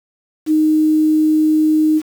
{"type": "tone with quantisation", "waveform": "sine", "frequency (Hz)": 310, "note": "D#4", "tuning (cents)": -6, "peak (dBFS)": -10, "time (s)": [0.46, 2.02], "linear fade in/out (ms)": 50, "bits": 6, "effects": []}